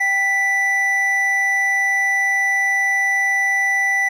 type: tone pair together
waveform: triangle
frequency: 784 / 1975.6 Hz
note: G5 / B6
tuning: 0 / 0 cents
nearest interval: octave + major third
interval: 1600 cents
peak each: -23 / -14 dBFS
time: 0-4.09 s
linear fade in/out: 10 ms
effects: none

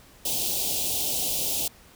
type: band-stop noise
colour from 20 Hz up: white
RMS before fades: -27 dBFS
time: 0.25-1.68 s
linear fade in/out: 5 ms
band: 830 to 2700 Hz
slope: 48 dB/octave
effects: pink hiss -53 dBFS RMS until 1.95 s

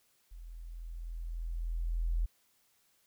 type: tone with level ramp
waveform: sine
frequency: 41.71 Hz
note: E1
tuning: 21 cents sharp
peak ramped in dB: -45 to -27 dBFS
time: 0.31-2.26 s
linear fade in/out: 10 ms
effects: white hiss -71 dBFS RMS until 3.06 s

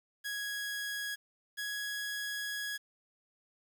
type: tone pair in turn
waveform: sawtooth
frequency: 1661.2 / 1667.5 Hz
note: G#6 / G#6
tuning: 0 / +7 cents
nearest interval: unison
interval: 7 cents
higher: second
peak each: -32 / -32 dBFS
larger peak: neither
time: 0.24-1.16 / 1.57-2.78 s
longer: second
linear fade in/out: 20 ms
effects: 10-bit

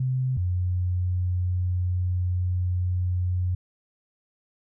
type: tone pair in turn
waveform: sine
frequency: 129.1 / 90.22 Hz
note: C3 / F#2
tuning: -23 / -43 cents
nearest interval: tritone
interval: 620 cents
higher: first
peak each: -22 dBFS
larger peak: neither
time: 0-0.37 / 0.37-3.55 s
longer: second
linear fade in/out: 5 ms
effects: none

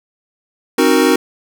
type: chord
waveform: square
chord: C half-diminished seventh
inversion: none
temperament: equal with one note detuned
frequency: 266.2 / 311.1 / 370 / 466.2 Hz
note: C4 / Eb4 / Gb4 / Bb4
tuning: +30 / 0 / 0 / 0 cents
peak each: -16 dBFS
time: 0.78-1.16 s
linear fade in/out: 5 ms
effects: none

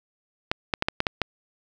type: clicks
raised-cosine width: 0.3 ms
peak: -6 dBFS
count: 7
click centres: 0.515 / 0.738 / 0.824 / 0.885 / 1.004 / 1.068 / 1.217 s
effects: none

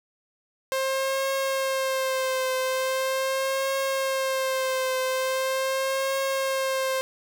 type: tone with vibrato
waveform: sawtooth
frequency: 529 Hz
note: C5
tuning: 19 cents sharp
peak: -20 dBFS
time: 0.72-7.01 s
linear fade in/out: 0 ms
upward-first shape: triangle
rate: 0.41 Hz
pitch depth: 39 cents each way
effects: none

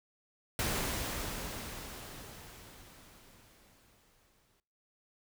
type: noise with exponential decay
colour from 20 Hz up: pink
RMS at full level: -32 dBFS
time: 0.59-4.6 s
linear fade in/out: 1 ms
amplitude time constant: 870 ms
effects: noise-tail reverb RT60 0.6 s tail -23 dB re dry

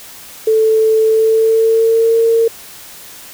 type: tone with pitch glide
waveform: sine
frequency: 440 to 456.3 Hz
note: A4 to A#4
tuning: 0 to -37 cents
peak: -8 dBFS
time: 0.47-2.48 s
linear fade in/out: 5 ms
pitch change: +63 cents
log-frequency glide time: 1.02-2.18 s
effects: white hiss -35 dBFS RMS until 3.33 s

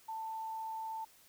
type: tone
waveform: sine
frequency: 888 Hz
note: A5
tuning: 16 cents sharp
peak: -38 dBFS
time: 0.08-1.05 s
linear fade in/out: 10 ms
effects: white hiss -63 dBFS RMS until 1.28 s

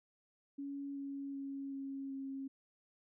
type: tone with pitch steps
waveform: sine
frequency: 280.1 / 277.7 / 275.3 / 272.9 / 270.6 Hz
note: C#4 / C#4 / C#4 / C#4 / C#4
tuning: +18 / +3 / -12 / -27 / -42 cents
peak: -40 dBFS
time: 0.58-2.48 s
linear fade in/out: 10 ms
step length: 380 ms
effects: none

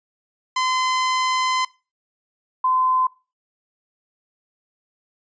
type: tone pair in turn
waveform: sawtooth / sine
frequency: 1027 / 1027 Hz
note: C6 / C6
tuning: -33 / -33 cents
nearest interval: unison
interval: 0 cents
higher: neither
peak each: -15 / -16 dBFS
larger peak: first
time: 0.56-1.65 / 2.64-3.07 s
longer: first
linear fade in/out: 5 ms
effects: noise-tail reverb RT60 0.3 s tail -21 dB re dry + resampled to 16000 Hz

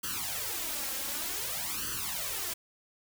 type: noise with flanger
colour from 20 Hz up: white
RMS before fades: -35 dBFS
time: 0.03-2.54 s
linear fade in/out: 10 ms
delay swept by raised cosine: 0.65 to 3.75 ms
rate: 0.54 Hz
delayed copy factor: +1
effects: none

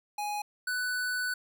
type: tone pair in turn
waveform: square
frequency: 831 / 1491.8 Hz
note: G#5 / F#6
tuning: +1 / +14 cents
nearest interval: minor seventh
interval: 1013 cents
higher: second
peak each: -32 / -30 dBFS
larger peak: second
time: 0.18-0.42 / 0.67-1.34 s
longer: second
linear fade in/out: 5 ms
effects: none

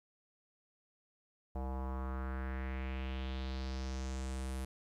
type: tone with low-pass filter sweep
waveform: square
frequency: 65.41 Hz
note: C2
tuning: in tune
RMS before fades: -39 dBFS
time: 1.55-4.65 s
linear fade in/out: 5 ms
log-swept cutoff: 770 to 11000 Hz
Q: 2.8
effects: 12-bit

